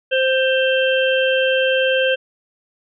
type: harmonic tone with a mistuned harmonic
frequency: 523.3 Hz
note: C5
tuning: in tune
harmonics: 1 / 3 / 5 / 6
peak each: -16 / -21 / -23 / -24 dBFS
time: 0.11-2.16 s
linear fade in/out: 20 ms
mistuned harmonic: 5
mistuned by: +48 cents
effects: none